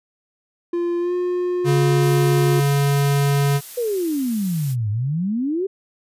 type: tone with pitch glide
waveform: triangle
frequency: 346 to 357.8 Hz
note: F4 to F4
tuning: -16 to +42 cents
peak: -17 dBFS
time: 0.73-2.6 s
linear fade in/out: 5 ms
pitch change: +58 cents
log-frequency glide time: 0.99-1.14 s
type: tone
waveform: square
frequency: 141.2 Hz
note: C#3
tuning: 32 cents sharp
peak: -16 dBFS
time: 1.64-3.61 s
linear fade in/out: 50 ms
type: noise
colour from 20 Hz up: blue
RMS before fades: -35 dBFS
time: 1.99-4.76 s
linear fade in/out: 50 ms
type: exponential two-way sweep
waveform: sine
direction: down then up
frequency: 502 to 101.1 to 401.7 Hz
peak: -19 dBFS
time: 3.77-5.67 s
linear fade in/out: 10 ms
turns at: 4.9 s
effects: resampled to 32000 Hz